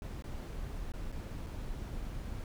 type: noise with dropouts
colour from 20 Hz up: brown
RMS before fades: -40 dBFS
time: 0.02-2.44 s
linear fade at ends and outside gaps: 1 ms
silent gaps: 0.223-0.24 / 0.92-0.937 / 1.119-1.124 / 1.464-1.468 s
effects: none